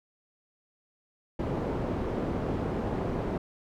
white low-pass noise, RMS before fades -31 dBFS, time 1.39-3.38 s, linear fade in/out 5 ms, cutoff 450 Hz, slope 12 dB/octave, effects none

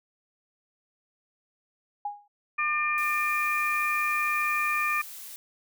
sine tone with exponential decay, 822 Hz, G#5, 18 cents flat, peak -26 dBFS, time 2.05-2.28 s, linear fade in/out 5 ms, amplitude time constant 50 ms
harmonic tone, 600 Hz, D5, 37 cents sharp, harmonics 2 / 3 / 4, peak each -28 / -32 / -27 dBFS, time 2.58-5.02 s, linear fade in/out 10 ms
blue noise, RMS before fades -42 dBFS, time 2.98-5.36 s, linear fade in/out 0 ms
effects none

